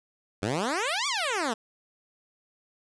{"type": "exponential two-way sweep", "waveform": "10% pulse", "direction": "up then down", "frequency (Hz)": [91.4, 1200, 211.2], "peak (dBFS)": -18, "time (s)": [0.42, 1.54], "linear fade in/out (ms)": 10, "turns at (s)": 1.07, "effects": ["resampled to 22050 Hz"]}